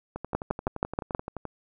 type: two click trains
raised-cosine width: 1 ms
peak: -20 / -11 dBFS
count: 16 / 6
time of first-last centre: 0.16-1.453 / 0.35-1.149 s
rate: 11.6 / 6.26 Hz
effects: none